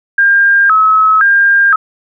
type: tone with vibrato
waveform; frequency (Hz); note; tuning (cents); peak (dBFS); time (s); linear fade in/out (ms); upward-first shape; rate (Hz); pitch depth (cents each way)
sine; 1437; F6; +49; -5; 0.18-1.76; 5; square; 0.97; 190
effects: none